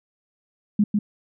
sine tone with echo, 207.7 Hz, G#3, in tune, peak -14 dBFS, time 0.79-0.84 s, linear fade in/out 5 ms, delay 150 ms, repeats 1, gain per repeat -3 dB, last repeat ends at 0.99 s, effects none

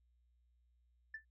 sine tone with exponential decay, 1764 Hz, A6, 4 cents sharp, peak -39 dBFS, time 1.14-1.25 s, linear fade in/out 5 ms, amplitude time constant 22 ms, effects tanh soft clip ceiling -37 dBFS + added 60 Hz sine -70 dBFS peak until 1.3 s

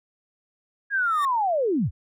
sine linear sweep, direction down, 1661.2 to 56.9 Hz, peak -20 dBFS, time 0.9-1.91 s, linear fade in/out 50 ms
30% pulse tone with exponential growth, 1829 Hz, A#6, 33 cents flat, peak -27 dBFS, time 0.93-1.25 s, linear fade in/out 1 ms, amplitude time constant 68 ms
effects none

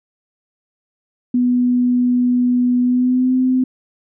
sine tone with pitch glide, 246.9 to 256.5 Hz, B3 to C4, 0 to -34 cents, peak -12 dBFS, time 1.34-3.64 s, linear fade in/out 5 ms, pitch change +66 cents, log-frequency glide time 2.82-3.34 s, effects none

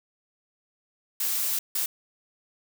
blue noise bursts at uneven times, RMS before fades -27 dBFS, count 2, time 1.2-1.59 / 1.75-1.86 s, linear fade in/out 5 ms, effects none

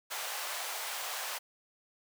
pink high-pass noise, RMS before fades -38 dBFS, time 0.1-1.39 s, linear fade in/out 20 ms, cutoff 660 Hz, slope 24 dB/octave, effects none

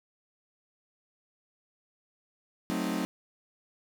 40% pulse chord, F# diminished seventh, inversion none, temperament equal, 185 / 220 / 261.6 / 311.1 Hz, F#3 / A3 / C4 / Eb4, 0 / 0 / 0 / 0 cents, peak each -34 dBFS, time 2.7-3.05 s, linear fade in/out 0 ms, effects none

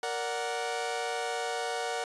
sawtooth chord, Bb augmented, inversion none, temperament equal with one note detuned, 466.2 / 582.6 / 740 Hz, Bb4 / D5 / F#5, 0 / -14 / 0 cents, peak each -31 / -35 / -30 dBFS, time 0.03-2.04 s, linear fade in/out 2 ms, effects resampled to 22050 Hz

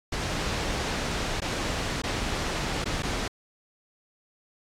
pink noise with dropouts, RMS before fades -29 dBFS, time 0.12-3.28 s, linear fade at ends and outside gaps 5 ms, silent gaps 1.403-1.418 / 2.02-2.036 / 2.843-2.856 / 3.023-3.031 s, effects low-pass 6000 Hz 12 dB/octave + AAC 64 kbps

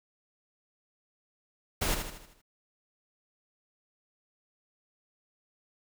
pink noise with echo, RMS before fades -29 dBFS, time 1.81-1.95 s, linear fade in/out 10 ms, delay 78 ms, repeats 6, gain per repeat -6 dB, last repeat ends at 2.418 s, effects none

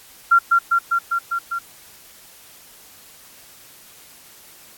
sine tone with echo, 1378 Hz, F6, 24 cents flat, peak -9 dBFS, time 0.31-0.39 s, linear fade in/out 10 ms, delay 200 ms, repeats 6, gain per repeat -2 dB, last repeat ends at 1.59 s, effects white hiss -46 dBFS RMS until 4.77 s + AAC 64 kbps

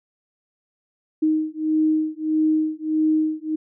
sine beating tone pair, 311.1 / 312.7 Hz, D#4 / D#4, 0 / +9 cents, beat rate 1.6 Hz, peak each -21 / -21 dBFS, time 1.22-3.56 s, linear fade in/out 10 ms, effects none

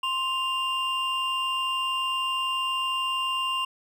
triangle tone pair together, 1048.8 / 2800 Hz, C6 / F7, +4 / +4 cents, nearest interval octave + perfect fourth, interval 1700 cents, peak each -26 dBFS, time 0.03-3.65 s, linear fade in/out 5 ms, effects none

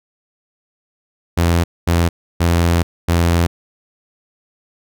sawtooth tone bursts at uneven times, 85.1 Hz, F2, 44 cents flat, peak -8 dBFS, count 4, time 1.37-1.64 / 1.87-2.09 / 2.4-2.83 / 3.08-3.47 s, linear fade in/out 10 ms, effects none

